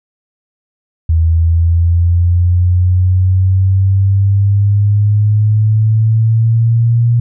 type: exponential sweep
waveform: sine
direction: up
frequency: 81 to 118.9 Hz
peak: -7 dBFS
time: 1.09-7.2 s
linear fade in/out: 5 ms
effects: none